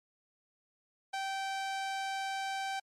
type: tone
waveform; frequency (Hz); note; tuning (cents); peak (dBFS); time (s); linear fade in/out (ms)
sawtooth; 777; G5; -16; -30; 1.13-2.8; 10
effects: low-pass 7000 Hz 12 dB/octave + MP3 64 kbps